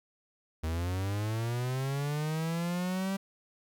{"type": "linear sweep", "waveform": "45% pulse", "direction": "up", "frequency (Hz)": [77.9, 196], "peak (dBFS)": -30, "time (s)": [0.63, 3.17], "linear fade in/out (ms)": 10, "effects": ["12-bit"]}